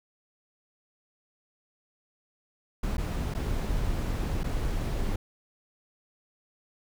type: noise with dropouts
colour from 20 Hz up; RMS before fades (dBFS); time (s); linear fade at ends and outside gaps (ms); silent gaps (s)
brown; -29; 2.83-5.16; 5; 2.97-2.98 / 3.34-3.348 / 4.434-4.441
effects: none